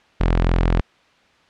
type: tone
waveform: sawtooth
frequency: 42.77 Hz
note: F1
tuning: 35 cents flat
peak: -11 dBFS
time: 0.2-0.81 s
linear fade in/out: 10 ms
effects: white hiss -55 dBFS RMS until 1.49 s + low-pass 3000 Hz 12 dB/octave